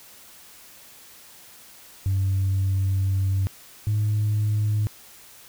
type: tone pair in turn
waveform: sine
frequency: 96.3 / 105.61 Hz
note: G2 / G#2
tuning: -30 / +29 cents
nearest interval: major second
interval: 159 cents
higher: second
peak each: -18 dBFS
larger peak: neither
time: 2.06-3.47 / 3.87-4.87 s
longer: first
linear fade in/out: 0 ms
effects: tanh soft clip ceiling -17 dBFS + white hiss -48 dBFS RMS until 5.48 s